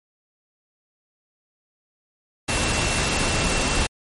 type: tone in noise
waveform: sine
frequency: 2703 Hz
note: E7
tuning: 43 cents sharp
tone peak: -30 dBFS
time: 2.48-3.87 s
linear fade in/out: 10 ms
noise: pink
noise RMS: -22 dBFS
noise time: 2.48-3.87 s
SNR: -11 dB
effects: MP3 48 kbps